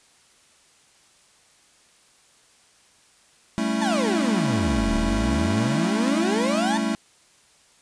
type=chord; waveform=square; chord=A dominant seventh; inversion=third; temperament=equal; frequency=196 / 220 / 277.2 / 329.6 Hz; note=G3 / A3 / C#4 / E4; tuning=0 / 0 / 0 / 0 cents; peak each=-31 / -25 / -30 / -31 dBFS; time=3.58-6.95 s; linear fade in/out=0 ms
type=exponential two-way sweep; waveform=35% pulse; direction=down then up; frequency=924 to 35.48 to 924 Hz; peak=-22 dBFS; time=3.81-6.78 s; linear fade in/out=10 ms; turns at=4.95 s
effects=white hiss -57 dBFS RMS until 7.81 s + resampled to 22050 Hz